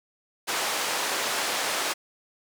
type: band-pass noise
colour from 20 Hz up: pink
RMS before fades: -28 dBFS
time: 0.47-1.94 s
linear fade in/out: 20 ms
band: 570 to 9800 Hz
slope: 12 dB/octave
effects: none